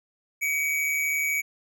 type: tone with amplitude modulation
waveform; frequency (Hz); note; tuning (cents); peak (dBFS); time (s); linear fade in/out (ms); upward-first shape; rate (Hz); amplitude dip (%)
square; 2269; C#7; +40; -22; 0.41-1.42; 20; sine; 152; 50
effects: none